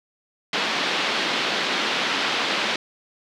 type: band-pass noise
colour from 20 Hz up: white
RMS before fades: -24 dBFS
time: 0.53-2.76 s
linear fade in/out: 2 ms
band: 190 to 4000 Hz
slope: 24 dB/octave
effects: none